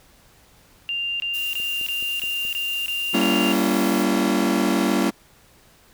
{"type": "tone bursts", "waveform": "sine", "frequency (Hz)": 2791, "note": "F7", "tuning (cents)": -2, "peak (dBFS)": -23, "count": 8, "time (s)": [0.89, 3.524], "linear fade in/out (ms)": 0, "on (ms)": 310, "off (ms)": 22}
{"type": "noise", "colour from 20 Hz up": "blue", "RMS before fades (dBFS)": -36, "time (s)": [1.33, 4.05], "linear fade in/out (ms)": 20}
{"type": "click train", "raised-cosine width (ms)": 2, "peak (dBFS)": -30, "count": 5, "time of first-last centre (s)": [1.6, 2.451], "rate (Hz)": 4.7}
{"type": "chord", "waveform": "40% pulse", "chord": "G diminished seventh", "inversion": "none", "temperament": "just", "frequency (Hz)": [196, 235.2, 282.2, 338.7], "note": ["G3", "Bb3", "Db4", "Fb4"], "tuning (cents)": [0, 16, 31, 47], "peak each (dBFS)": -23, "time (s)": [3.13, 5.11], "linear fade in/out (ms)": 20}
{"effects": ["pink hiss -54 dBFS RMS until 5.93 s"]}